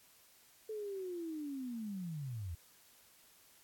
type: linear sweep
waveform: sine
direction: down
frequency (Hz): 440 to 77.6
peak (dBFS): -39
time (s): 0.69-2.55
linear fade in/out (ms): 5
effects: white hiss -64 dBFS RMS until 3.63 s + AAC 64 kbps

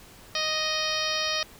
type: harmonic tone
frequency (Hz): 622.3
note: D#5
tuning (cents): 0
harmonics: 1 / 2 / 3 / 4 / 5 / 6 / 7 / 8 / 9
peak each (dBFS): -34 / -34 / -34 / -34 / -34 / -34 / -34 / -34 / -34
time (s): 0.35-1.43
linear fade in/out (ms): 2
effects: pink hiss -50 dBFS RMS until 1.59 s

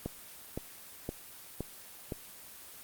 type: click train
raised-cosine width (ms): 2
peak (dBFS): -21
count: 5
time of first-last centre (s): 0.06-2.122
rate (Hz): 1.94
effects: white hiss -50 dBFS RMS until 2.83 s + Opus 24 kbps

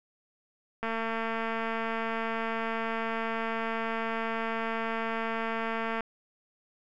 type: click train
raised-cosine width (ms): 0.5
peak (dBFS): -18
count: 1171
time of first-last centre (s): 0.83-6.007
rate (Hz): 226
effects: none

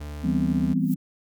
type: tone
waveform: 40% pulse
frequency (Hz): 74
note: D2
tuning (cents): +14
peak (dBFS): -32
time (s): 0-0.74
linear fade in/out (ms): 10
type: chord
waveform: sine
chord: C major seventh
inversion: first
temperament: equal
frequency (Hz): 164.81 / 196 / 246.9 / 261.6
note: E3 / G3 / B3 / C4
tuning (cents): 0 / 0 / 0 / 0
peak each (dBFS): -26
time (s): 0.23-0.96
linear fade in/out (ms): 20
type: noise with exponential growth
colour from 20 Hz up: violet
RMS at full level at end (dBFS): -40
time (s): 0.71-0.94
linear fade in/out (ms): 1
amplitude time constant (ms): 48
effects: none

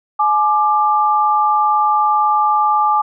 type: tone pair together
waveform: sine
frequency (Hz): 848 / 1186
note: G#5 / D6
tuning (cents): +36 / +17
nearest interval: tritone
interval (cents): 581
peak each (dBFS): -14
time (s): 0.19-3.02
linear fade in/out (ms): 10
effects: none

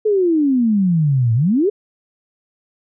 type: exponential two-way sweep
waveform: sine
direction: down then up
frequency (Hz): 440 to 110 to 440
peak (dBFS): -12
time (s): 0.05-1.7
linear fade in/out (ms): 10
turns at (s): 1.34
effects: none

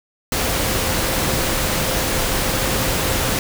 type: tone in noise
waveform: sine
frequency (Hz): 523.3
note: C5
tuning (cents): 0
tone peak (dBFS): -30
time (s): 0.32-3.39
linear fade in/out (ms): 2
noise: pink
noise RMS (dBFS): -20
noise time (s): 0.32-3.39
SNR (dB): -13
effects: none

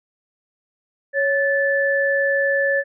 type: tone pair together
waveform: sine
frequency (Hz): 554.4 / 1745.9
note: C#5 / A6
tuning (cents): 0 / -14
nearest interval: octave + minor sixth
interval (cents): 1986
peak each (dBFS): -19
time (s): 1.13-2.84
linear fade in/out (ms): 50
effects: none

